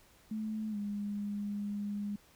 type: tone with pitch glide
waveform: sine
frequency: 216.9 to 204.7 Hz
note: A3 to G#3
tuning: -25 to -25 cents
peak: -34 dBFS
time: 0.31-2.16 s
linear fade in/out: 5 ms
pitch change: -100 cents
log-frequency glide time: 0.7-0.77 s
effects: pink hiss -63 dBFS RMS until 2.35 s